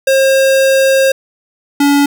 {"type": "tone pair in turn", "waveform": "square", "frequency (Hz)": [536, 284.6], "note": ["C5", "C#4"], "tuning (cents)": [42, 46], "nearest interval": "major seventh", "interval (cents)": 1096, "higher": "first", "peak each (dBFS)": -8, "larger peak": "neither", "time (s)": [[0.07, 1.12], [1.8, 2.06]], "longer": "first", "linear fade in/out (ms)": 5, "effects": []}